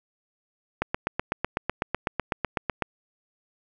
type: click train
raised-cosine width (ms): 0.5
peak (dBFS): -9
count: 17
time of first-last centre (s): 0.82-2.823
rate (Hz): 7.99
effects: none